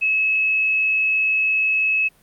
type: tone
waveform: sine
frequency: 2583 Hz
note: E7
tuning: 36 cents flat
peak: -16 dBFS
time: 0.01-2.09 s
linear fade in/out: 20 ms
effects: pink hiss -56 dBFS RMS until 2.22 s + Opus 48 kbps